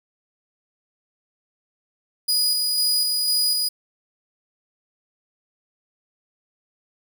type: tone with tremolo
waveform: sawtooth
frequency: 4928 Hz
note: D#8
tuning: 17 cents flat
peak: -15 dBFS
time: 2.28-3.69 s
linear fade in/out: 10 ms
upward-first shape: square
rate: 2 Hz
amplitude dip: 25%
effects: none